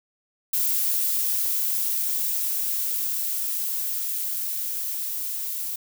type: noise with level ramp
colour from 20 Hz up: violet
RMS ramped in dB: -23 to -30 dBFS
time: 0.53-5.76 s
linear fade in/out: 5 ms
effects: none